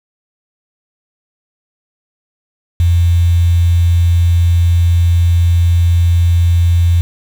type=tone with quantisation; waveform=sine; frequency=86 Hz; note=F2; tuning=26 cents flat; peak=-7 dBFS; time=2.8-7.01 s; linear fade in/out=0 ms; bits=5; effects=none